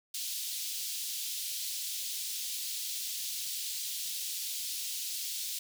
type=high-pass noise; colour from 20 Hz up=pink; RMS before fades=-37 dBFS; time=0.14-5.59 s; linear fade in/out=5 ms; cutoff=3400 Hz; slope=24 dB/octave; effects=none